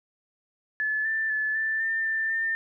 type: tone with pitch steps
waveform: sine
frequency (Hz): 1727 / 1773 / 1731 / 1767 / 1797 / 1782 / 1803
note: A6 / A6 / A6 / A6 / A6 / A6 / A6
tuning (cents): -33 / +13 / -29 / +7 / +36 / +22 / +42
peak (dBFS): -24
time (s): 0.8-2.55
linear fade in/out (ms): 0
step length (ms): 250
effects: none